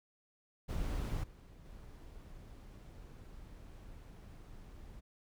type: noise with level steps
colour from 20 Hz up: brown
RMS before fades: -37 / -55 / -52 dBFS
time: 0.68-5.01 s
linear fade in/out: 20 ms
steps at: 1.23 / 1.65 s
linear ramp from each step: 10 ms
effects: none